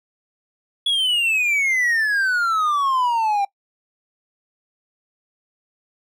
triangle exponential sweep, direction down, 3400 to 785 Hz, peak -15 dBFS, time 0.86-3.45 s, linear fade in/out 5 ms, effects noise-tail reverb RT60 0.1 s tail -22 dB re dry

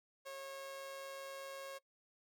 sawtooth tone with amplitude modulation, 545 Hz, C#5, 29 cents flat, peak -40 dBFS, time 0.25-1.79 s, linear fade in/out 20 ms, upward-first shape sine, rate 148 Hz, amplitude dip 35%, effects noise-tail reverb RT60 0.1 s tail -22 dB re dry

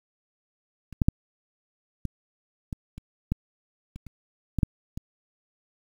clicks, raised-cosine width 5 ms, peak -29 / -8 / -6 / -17 / -19 / -27 / -12 / -27 / -30 / -14 / -7 / -21 dBFS, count 12, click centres 0.927 / 1.018 / 1.085 / 2.053 / 2.728 / 2.98 / 3.32 / 3.96 / 4.067 / 4.587 / 4.632 / 4.975 s, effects 8-bit

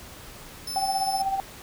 sawtooth tone, 5274 Hz, E8, in tune, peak -28 dBFS, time 0.67-1.22 s, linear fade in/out 5 ms
sine tone with tremolo, 778 Hz, G5, 13 cents flat, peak -21 dBFS, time 0.76-1.4 s, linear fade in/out 0 ms, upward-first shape sine, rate 16 Hz, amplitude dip 60%
effects pink hiss -44 dBFS RMS until 1.62 s

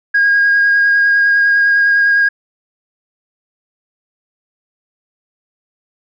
sine tone with vibrato, 1632 Hz, G#6, 31 cents flat, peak -7 dBFS, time 0.14-2.29 s, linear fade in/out 10 ms, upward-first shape sine, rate 9.9 Hz, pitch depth 12 cents each way, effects tanh soft clip ceiling -5 dBFS

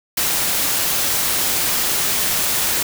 white noise, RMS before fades -19 dBFS, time 0.17-2.83 s, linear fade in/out 5 ms, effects none

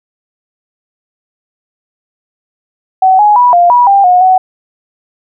sine tone with pitch steps, 755 / 836 / 980 / 699 / 973 / 794 / 723 / 747 Hz, F#5 / G#5 / B5 / F5 / B5 / G5 / F#5 / F#5, +35 / +11 / -14 / +1 / -26 / +22 / -40 / +16 cents, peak -3 dBFS, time 3.02-4.38 s, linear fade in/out 5 ms, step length 170 ms, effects none

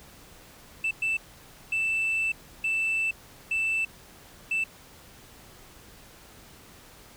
sine tone bursts at uneven times, 2652 Hz, E7, 10 cents sharp, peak -22 dBFS, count 6, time 0.84-0.91 / 1.02-1.17 / 1.72-2.32 / 2.64-3.11 / 3.51-3.85 / 4.51-4.64 s, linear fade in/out 5 ms, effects tanh soft clip ceiling -22 dBFS + pink hiss -51 dBFS RMS until 7.16 s

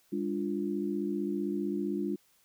sine chord, D diminished, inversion second, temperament equal with one note detuned, 202.4 / 293.7 / 349.2 Hz, Ab3 / D4 / F4, -44 / 0 / 0 cents, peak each -34 dBFS, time 0.12-2.16 s, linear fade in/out 10 ms, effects white hiss -67 dBFS RMS until 2.44 s

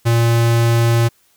square tone, 116.54 Hz, A#2, in tune, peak -12 dBFS, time 0.05-1.09 s, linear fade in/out 20 ms, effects white hiss -57 dBFS RMS until 1.36 s

